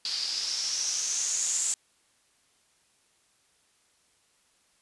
blue noise with low-pass filter sweep, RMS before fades -30 dBFS, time 0.05-1.74 s, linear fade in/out 2 ms, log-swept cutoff 4600 to 7500 Hz, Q 7.2, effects white hiss -67 dBFS RMS until 4.81 s + resampled to 24000 Hz

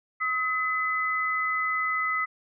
sine tone pair together, 1273.4 / 2015 Hz, D#6 / B6, +40 / +34 cents, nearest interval minor sixth, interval 794 cents, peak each -27 dBFS, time 0.2-2.26 s, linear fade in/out 20 ms, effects none

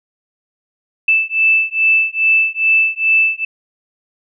sine beating tone pair, 2637 / 2639.4 Hz, E7 / E7, 0 / +2 cents, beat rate 2.4 Hz, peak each -14 dBFS, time 1.08-3.45 s, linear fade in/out 5 ms, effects none

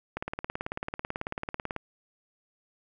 click train, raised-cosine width 0.5 ms, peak -17 dBFS, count 30, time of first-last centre 0.17-1.763 s, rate 18.2 Hz, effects none

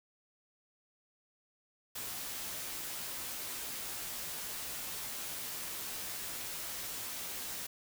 white noise with comb filter, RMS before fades -41 dBFS, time 1.95-7.67 s, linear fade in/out 10 ms, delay 14 ms, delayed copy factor -0.55, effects none

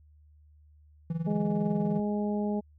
triangle tone with tremolo, 164.81 Hz, E3, in tune, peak -24 dBFS, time 1.1-2 s, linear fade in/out 2 ms, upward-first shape sine, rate 20 Hz, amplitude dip 80%
harmonic tone, 207.7 Hz, G#3, in tune, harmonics 1 / 2 / 3 / 4, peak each -28 / -34 / -38 / -40 dBFS, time 1.26-2.61 s, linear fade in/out 20 ms
effects added 75 Hz sine -55 dBFS peak until 2.78 s

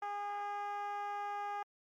10% pulse tone with band-pass filter, 408.6 Hz, G#4, 28 cents flat, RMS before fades -40 dBFS, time 0.02-1.63 s, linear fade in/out 5 ms, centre 890 Hz, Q 3, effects Opus 48 kbps

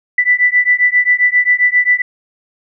sine beating tone pair, 1975.5 / 1983 Hz, B6 / B6, 0 / +7 cents, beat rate 7.5 Hz, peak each -12 dBFS, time 0.18-2.02 s, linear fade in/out 5 ms, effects none

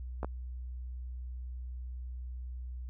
clicks, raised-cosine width 1 ms, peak -22 dBFS, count 2, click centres 0.231 / 0.246 s, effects added 62 Hz sine -38 dBFS peak until 2.89 s

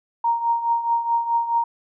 sine tone with tremolo, 932.3 Hz, A#5, in tune, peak -15 dBFS, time 0.24-1.64 s, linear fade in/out 5 ms, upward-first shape triangle, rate 4.7 Hz, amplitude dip 75%, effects none

